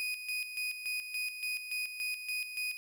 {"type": "tone with tremolo", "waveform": "35% pulse", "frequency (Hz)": 2489, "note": "D#7", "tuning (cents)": 0, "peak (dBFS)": -31, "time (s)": [0, 2.77], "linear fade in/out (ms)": 0, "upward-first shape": "square", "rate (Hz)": 3.5, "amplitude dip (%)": 60, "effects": []}